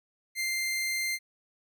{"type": "tone", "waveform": "sawtooth", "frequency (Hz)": 2093, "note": "C7", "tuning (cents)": 0, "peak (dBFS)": -25, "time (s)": [0.35, 1.19], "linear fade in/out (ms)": 50, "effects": []}